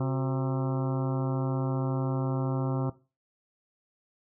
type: harmonic tone with a mistuned harmonic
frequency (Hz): 132.8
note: C3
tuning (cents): +26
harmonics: 1 / 2 / 3 / 4 / 5 / 6 / 7 / 8 / 9 / 10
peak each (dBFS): -27 / -33 / -37 / -39 / -41 / -43 / -44 / -45 / -46 / -47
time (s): 0-2.9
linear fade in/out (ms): 5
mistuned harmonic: 3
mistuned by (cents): -98
effects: noise-tail reverb RT60 0.3 s tail -18 dB re dry